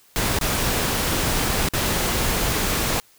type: noise with dropouts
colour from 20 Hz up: pink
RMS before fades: -22 dBFS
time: 0.16-3 s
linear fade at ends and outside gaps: 0 ms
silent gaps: 0.387-0.412 / 1.687-1.736 s
effects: white hiss -55 dBFS RMS until 3.18 s